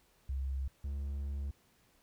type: tone pair in turn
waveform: sine / triangle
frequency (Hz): 67 / 70.01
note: C2 / C#2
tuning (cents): +42 / +18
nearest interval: minor second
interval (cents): 76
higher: second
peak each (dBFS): -33 / -33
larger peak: neither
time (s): 0.29-0.68 / 0.84-1.51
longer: second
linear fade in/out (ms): 5
effects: pink hiss -69 dBFS RMS until 2.02 s